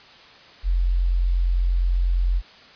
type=tone; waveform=sine; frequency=44.28 Hz; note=F1; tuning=25 cents sharp; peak=-17 dBFS; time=0.63-2.42 s; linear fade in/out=50 ms; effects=white hiss -47 dBFS RMS until 2.75 s + resampled to 11025 Hz